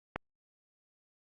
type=click; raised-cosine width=0.5 ms; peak=-18 dBFS; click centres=0.16 s; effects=Opus 48 kbps